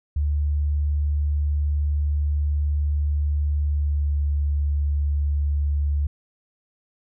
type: tone with pitch glide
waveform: sine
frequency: 73.42 to 72.45 Hz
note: D2 to D2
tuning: 0 to -23 cents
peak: -19 dBFS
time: 0.16-6.07 s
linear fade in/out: 5 ms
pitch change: -23 cents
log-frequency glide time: 3.63-4.2 s
effects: none